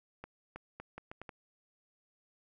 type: accelerating click train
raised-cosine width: 0.5 ms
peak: -29 dBFS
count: 7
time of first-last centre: 0.24-1.292 s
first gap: 320 ms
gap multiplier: 0.75
effects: none